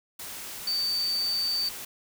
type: tone in noise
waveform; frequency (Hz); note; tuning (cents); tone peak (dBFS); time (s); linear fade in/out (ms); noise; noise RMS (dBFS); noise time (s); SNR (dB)
sine; 4587; D8; -42; -25; 0.67-1.69; 5; white; -39; 0.19-1.85; +11
effects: none